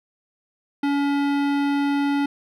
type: tone with hard clipping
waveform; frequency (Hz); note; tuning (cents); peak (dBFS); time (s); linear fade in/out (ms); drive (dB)
sine; 283.4; C#4; +38; -21; 0.83-2.26; 5; 18
effects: none